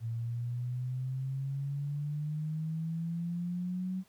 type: exponential sweep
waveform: sine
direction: up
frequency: 113.5 to 188.4 Hz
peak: -32 dBFS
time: 0-4.04 s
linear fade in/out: 50 ms
effects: pink hiss -66 dBFS RMS until 4.08 s + high-pass 60 Hz 12 dB/octave